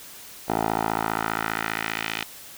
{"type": "tone with band-pass filter sweep", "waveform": "10% pulse", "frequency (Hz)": 55, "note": "A1", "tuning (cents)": 0, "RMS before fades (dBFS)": -27, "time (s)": [0.48, 2.24], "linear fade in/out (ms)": 10, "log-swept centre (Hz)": [670, 2800], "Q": 1.6, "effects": ["white hiss -43 dBFS RMS until 2.57 s"]}